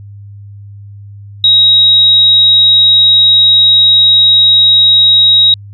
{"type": "tone", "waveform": "sine", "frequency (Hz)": 3805, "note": "A#7", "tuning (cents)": 35, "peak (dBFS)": -3, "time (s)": [1.44, 5.54], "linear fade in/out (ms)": 2, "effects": ["added 101 Hz sine -28 dBFS peak until 5.73 s"]}